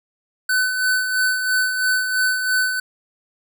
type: tone with tremolo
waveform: square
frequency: 1509 Hz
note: F#6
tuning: 34 cents sharp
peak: -16 dBFS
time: 0.49-2.8 s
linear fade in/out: 5 ms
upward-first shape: sine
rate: 3 Hz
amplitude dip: 50%
effects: none

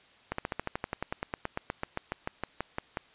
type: slowing click train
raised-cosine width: 0.5 ms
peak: -16 dBFS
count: 24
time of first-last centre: 0.32-2.972 s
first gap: 64 ms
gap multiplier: 1.05
effects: white hiss -59 dBFS RMS until 3.14 s + resampled to 8000 Hz

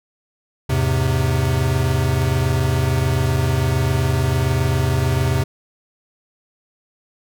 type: chord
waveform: square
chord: E augmented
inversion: none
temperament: equal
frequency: 82.41 / 103.83 / 130.81 Hz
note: E2 / G#2 / B#2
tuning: 0 / 0 / 0 cents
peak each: -22 / -24 / -19 dBFS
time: 0.69-5.44 s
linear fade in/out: 10 ms
effects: none

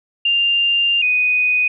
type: tone pair in turn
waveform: sine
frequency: 2794 / 2489 Hz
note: F7 / D#7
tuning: 0 / 0 cents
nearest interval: major second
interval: 200 cents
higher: first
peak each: -13 dBFS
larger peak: neither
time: 0.25-1.02 / 1.02-1.68 s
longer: first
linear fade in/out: 5 ms
effects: none

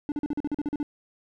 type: tone bursts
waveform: triangle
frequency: 293.7 Hz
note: D4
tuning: in tune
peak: -23 dBFS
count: 11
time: 0.09-0.829 s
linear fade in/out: 0 ms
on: 29 ms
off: 42 ms
effects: none

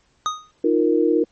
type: tone with exponential decay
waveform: square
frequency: 1244.5 Hz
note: D#6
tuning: in tune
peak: -17 dBFS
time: 0.26-0.51 s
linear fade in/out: 0 ms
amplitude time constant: 53 ms
type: chord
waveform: sine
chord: Eb suspended second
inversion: none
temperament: equal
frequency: 311.1 / 349.2 / 466.2 Hz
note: Eb4 / F4 / Bb4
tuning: 0 / 0 / 0 cents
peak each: -19 dBFS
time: 0.64-1.24 s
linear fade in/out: 5 ms
effects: pink hiss -62 dBFS RMS until 1.31 s + MP3 32 kbps

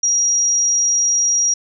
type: tone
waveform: sine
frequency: 5710 Hz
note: F8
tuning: 37 cents sharp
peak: -13 dBFS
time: 0.03-1.54 s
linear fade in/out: 5 ms
effects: none

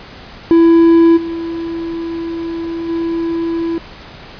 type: tone with level steps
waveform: triangle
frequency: 332.9 Hz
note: E4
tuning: 17 cents sharp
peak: -3 / -17 / -13 dBFS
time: 0.51-3.78 s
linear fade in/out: 0 ms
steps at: 1.16 / 2.88 s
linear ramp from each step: 20 ms
effects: pink hiss -35 dBFS RMS until 4.39 s + resampled to 11025 Hz

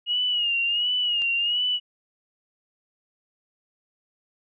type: tone with vibrato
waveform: sine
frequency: 2870 Hz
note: F7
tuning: 47 cents sharp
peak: -21 dBFS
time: 0.06-1.8 s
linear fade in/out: 50 ms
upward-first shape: sine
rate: 1.4 Hz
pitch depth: 69 cents each way
type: click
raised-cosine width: 0.2 ms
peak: -24 dBFS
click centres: 1.22 s
effects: none

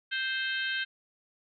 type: harmonic tone with a mistuned harmonic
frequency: 523.3 Hz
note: C5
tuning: in tune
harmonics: 3 / 4 / 5 / 6 / 7 / 8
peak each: -31 / -42 / -38 / -36 / -41 / -44 dBFS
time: 0.11-0.85 s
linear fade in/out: 20 ms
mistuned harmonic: 7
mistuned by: +15 cents
effects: none

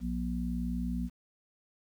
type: harmonic tone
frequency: 60.1 Hz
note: B1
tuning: 46 cents flat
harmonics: 1 / 3 / 4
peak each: -35 / -35 / -35 dBFS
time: 0-1.1 s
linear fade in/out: 50 ms
effects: 10-bit

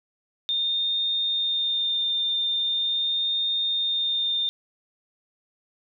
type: tone with vibrato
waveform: sine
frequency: 3631 Hz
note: A#7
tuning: 46 cents flat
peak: -22 dBFS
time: 0.49-4.49 s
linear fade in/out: 0 ms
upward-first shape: sine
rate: 0.41 Hz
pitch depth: 11 cents each way
effects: none

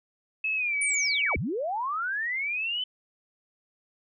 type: tone with pitch glide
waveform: sine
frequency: 2587 to 2278 Hz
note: E7 to C#7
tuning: -33 to +47 cents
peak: -25 dBFS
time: 0.44-1.36 s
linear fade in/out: 5 ms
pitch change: -220 cents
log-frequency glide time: 0.56-0.76 s
type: linear two-way sweep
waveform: sine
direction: down then up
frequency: 9550 to 53.3 to 3064 Hz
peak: -27 dBFS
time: 0.81-2.84 s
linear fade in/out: 5 ms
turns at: 1.37 s
effects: none

